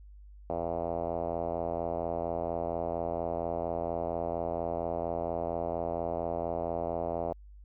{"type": "tone with low-pass filter", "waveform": "5% pulse", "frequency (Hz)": 84.3, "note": "E2", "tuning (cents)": 39, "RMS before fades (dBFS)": -33, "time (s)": [0.5, 7.33], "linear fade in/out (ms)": 0, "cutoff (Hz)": 660, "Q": 3.4, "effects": ["added 50 Hz sine -48 dBFS peak until 7.64 s"]}